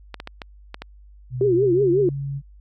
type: clicks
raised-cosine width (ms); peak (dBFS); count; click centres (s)
0.3; -16; 6; 0.143 / 0.201 / 0.274 / 0.418 / 0.744 / 0.82
type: tone with pitch glide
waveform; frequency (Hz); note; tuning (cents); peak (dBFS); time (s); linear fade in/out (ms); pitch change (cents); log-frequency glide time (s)
sine; 126.1 to 139.11; B2 to C#3; +36 to +6; -25; 1.3-2.42; 50; +170; 1.58-1.93
type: tone with vibrato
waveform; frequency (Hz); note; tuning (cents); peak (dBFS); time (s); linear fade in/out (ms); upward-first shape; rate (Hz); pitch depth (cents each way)
sine; 375.6; F#4; +26; -15; 1.41-2.09; 2; triangle; 5.5; 210
effects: added 50 Hz sine -44 dBFS peak until 2.6 s